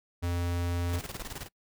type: tone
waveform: square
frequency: 87 Hz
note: F2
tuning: 6 cents flat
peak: -29 dBFS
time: 0.22-1 s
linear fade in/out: 20 ms
type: noise with tremolo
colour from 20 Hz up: pink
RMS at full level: -38 dBFS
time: 0.88-1.49 s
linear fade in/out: 50 ms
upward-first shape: square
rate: 19 Hz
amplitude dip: 70%
effects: noise-tail reverb RT60 0.1 s tail -24 dB re dry